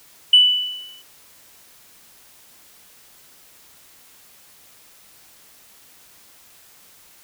sine tone with exponential decay, 2977 Hz, F#7, 10 cents sharp, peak -5 dBFS, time 0.33-1.02 s, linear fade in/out 5 ms, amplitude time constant 150 ms, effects tanh soft clip ceiling -2 dBFS + white hiss -50 dBFS RMS until 7.23 s

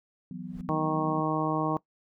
sine chord, E suspended second, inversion none, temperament just, 164.81 / 185.42 / 247.2 Hz, E3 / F#3 / B3, 0 / +4 / +2 cents, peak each -42 / -38 / -41 dBFS, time 0.31-1.21 s, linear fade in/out 2 ms
brown noise with exponential growth, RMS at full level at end -44 dBFS, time 0.35-0.61 s, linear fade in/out 1 ms, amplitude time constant 55 ms
harmonic tone, 156.2 Hz, D#3, 7 cents sharp, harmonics 1 / 2 / 3 / 4 / 5 / 6 / 7, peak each -32 / -30 / -35 / -35 / -34 / -35 / -33 dBFS, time 0.69-1.77 s, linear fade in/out 0 ms
effects noise-tail reverb RT60 0.1 s tail -20 dB re dry

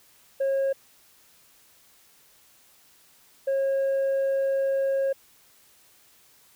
sine tone bursts at uneven times, 543 Hz, C#5, 36 cents flat, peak -19 dBFS, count 2, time 0.4-0.73 / 3.47-5.13 s, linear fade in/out 10 ms, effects tanh soft clip ceiling -21 dBFS + white hiss -58 dBFS RMS until 6.55 s

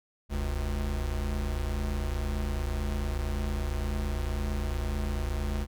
square tone pair together, 42.34 / 71.2 Hz, E1 / C#2, +47 / +47 cents, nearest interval major sixth, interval 900 cents, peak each -33 / -31 dBFS, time 0.29-5.67 s, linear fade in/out 50 ms, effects none

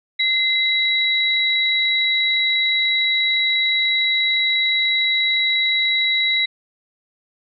sine tone pair together, 2067 / 3898 Hz, C7 / B7, -22 / -23 cents, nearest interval major seventh, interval 1099 cents, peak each -19 / -18 dBFS, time 0.19-6.46 s, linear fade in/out 10 ms, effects none

